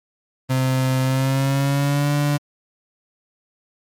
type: tone with pitch glide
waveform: 35% pulse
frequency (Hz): 130.4 to 145.53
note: C3 to D3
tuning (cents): -5 to -15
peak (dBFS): -15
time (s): 0.49-2.38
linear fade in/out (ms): 20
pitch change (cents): +190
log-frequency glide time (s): 1.02-2.12
effects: MP3 96 kbps